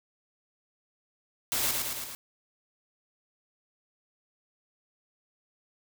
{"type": "noise with echo", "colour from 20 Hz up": "white", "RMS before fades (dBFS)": -29, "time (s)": [1.52, 1.71], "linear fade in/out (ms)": 0, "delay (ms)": 110, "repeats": 4, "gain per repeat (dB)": -3, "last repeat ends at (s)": 2.15, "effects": []}